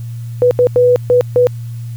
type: tone bursts at uneven times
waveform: sine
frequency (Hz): 493.2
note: B4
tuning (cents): -2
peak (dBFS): -6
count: 5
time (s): 0.42-0.51 / 0.59-0.67 / 0.76-0.96 / 1.1-1.21 / 1.36-1.47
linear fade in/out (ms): 0
effects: added 117 Hz sine -22 dBFS peak until 1.96 s + white hiss -47 dBFS RMS until 1.96 s